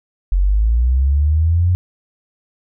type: linear sweep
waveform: sine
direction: up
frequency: 43.65 to 91 Hz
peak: -11 dBFS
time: 0.32-1.75 s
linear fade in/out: 0 ms
effects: none